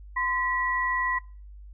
sine tone pair together, 1026 / 1939 Hz, C6 / B6, -34 / -32 cents, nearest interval major seventh, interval 1102 cents, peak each -27 dBFS, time 0.16-1.19 s, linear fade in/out 10 ms, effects noise-tail reverb RT60 0.4 s tail -23 dB re dry + added 50 Hz sine -42 dBFS peak until 1.73 s

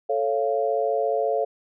sine chord, A augmented, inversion none, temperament equal with one note detuned, 440 / 554.4 / 691.2 Hz, A4 / C#5 / E#5, 0 / 0 / -18 cents, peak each -25 dBFS, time 0.09-1.45 s, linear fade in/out 10 ms, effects none

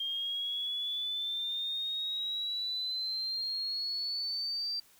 sine exponential sweep, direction up, 3204 to 4699 Hz, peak -32 dBFS, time 0-4.8 s, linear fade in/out 5 ms, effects white hiss -62 dBFS RMS until 4.99 s

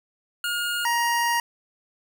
25% pulse tone pair in turn, 1424 / 943.2 Hz, F6 / A#5, +33 / +20 cents, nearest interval perfect fifth, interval 713 cents, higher first, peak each -21 / -17 dBFS, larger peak second, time 0.44-0.85 / 0.85-1.4 s, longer second, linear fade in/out 2 ms, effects none

